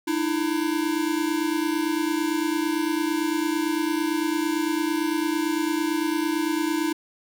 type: tone pair together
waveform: square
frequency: 303 / 331.9 Hz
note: D#4 / E4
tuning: -46 / +12 cents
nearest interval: major second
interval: 158 cents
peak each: -26 dBFS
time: 0.07-6.93 s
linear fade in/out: 10 ms
effects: none